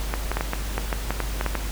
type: clicks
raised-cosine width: 0.5 ms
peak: -9 dBFS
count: 12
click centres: 0.139 / 0.316 / 0.37 / 0.409 / 0.534 / 0.78 / 0.928 / 1.106 / 1.203 / 1.411 / 1.463 / 1.553 s
effects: added 50 Hz sine -27 dBFS peak until 1.71 s + pink hiss -35 dBFS RMS until 1.71 s